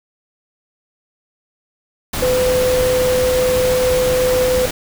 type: tone in noise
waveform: sine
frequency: 506 Hz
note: B4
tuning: 42 cents sharp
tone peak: -13 dBFS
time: 2.22-4.66 s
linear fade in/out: 5 ms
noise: pink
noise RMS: -22 dBFS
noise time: 2.13-4.71 s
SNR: +6 dB
effects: none